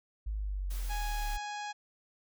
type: linear sweep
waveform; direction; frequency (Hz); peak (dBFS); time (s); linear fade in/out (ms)
sine; down; 53.7 to 34.48; -32; 0.26-1.38; 10
type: noise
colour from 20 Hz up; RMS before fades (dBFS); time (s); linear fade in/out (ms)
white; -48; 0.7-1.37; 10
type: harmonic tone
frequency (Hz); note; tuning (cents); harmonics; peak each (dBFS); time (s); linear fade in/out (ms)
830.6; G#5; 0; 1 / 2 / 3 / 4 / 5 / 6 / 7 / 8 / 9; -38 / -44 / -48 / -50 / -52 / -54 / -55 / -56 / -57; 0.89-1.73; 20
effects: none